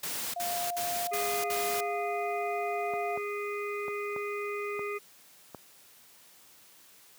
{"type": "noise bursts", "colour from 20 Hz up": "white", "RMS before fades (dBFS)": -35, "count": 5, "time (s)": [0.03, 1.808], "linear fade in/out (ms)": 5, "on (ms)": 310, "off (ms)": 57}
{"type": "tone", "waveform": "sine", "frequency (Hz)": 701, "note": "F5", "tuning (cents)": 6, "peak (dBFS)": -32, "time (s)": [0.36, 3.17], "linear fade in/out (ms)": 5}
{"type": "harmonic tone", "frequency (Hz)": 410.8, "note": "G#4", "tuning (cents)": -19, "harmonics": [1, 3, 5, 6], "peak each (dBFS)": [-34, -39, -41, -42], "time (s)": [1.11, 4.99], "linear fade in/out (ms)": 20}
{"type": "clicks", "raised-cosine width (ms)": 1, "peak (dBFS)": -27, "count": 6, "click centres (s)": [2.937, 3.175, 3.882, 4.163, 4.793, 5.547]}
{"effects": ["white hiss -57 dBFS RMS until 7.18 s", "high-pass 100 Hz 12 dB/octave"]}